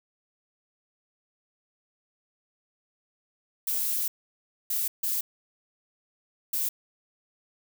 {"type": "noise bursts at uneven times", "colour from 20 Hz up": "violet", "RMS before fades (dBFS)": -28, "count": 4, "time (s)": [[3.67, 4.08], [4.7, 4.88], [5.03, 5.21], [6.53, 6.69]], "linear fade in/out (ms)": 5, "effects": []}